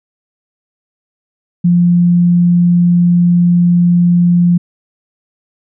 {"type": "tone", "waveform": "sine", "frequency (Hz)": 174.61, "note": "F3", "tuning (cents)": 0, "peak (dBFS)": -6, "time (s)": [1.64, 4.58], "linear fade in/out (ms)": 10, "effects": []}